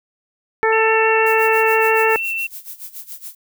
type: harmonic tone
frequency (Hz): 443.5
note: A4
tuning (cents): +14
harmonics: 1 / 2 / 3 / 4 / 5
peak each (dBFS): -16 / -19 / -23 / -20 / -25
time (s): 0.63-2.16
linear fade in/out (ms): 0
type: tone with vibrato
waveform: sine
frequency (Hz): 2700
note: E7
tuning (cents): +41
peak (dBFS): -20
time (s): 0.72-2.47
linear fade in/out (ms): 10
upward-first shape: sine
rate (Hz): 6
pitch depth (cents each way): 14
type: noise with tremolo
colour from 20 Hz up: violet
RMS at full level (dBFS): -31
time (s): 1.26-3.35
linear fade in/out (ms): 5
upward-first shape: sine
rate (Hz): 7.1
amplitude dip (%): 85
effects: none